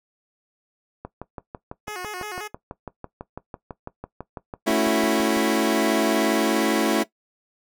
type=click train; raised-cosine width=1 ms; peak=-19 dBFS; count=27; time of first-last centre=1.05-5.369 s; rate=6.02 Hz
type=tone with vibrato; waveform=10% pulse; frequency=391.4 Hz; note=G4; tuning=3 cents flat; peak=-23 dBFS; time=1.87-2.48 s; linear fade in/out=10 ms; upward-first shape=square; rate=5.6 Hz; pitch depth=130 cents each way
type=chord; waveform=25% pulse; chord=F# minor seventh; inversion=first; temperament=equal; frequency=220 / 277.2 / 329.6 / 370 Hz; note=A3 / C#4 / E4 / F#4; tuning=0 / 0 / 0 / 0 cents; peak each=-20 / -21 / -19 / -23 dBFS; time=4.66-7.04 s; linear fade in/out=20 ms
effects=noise-tail reverb RT60 0.1 s tail -17 dB re dry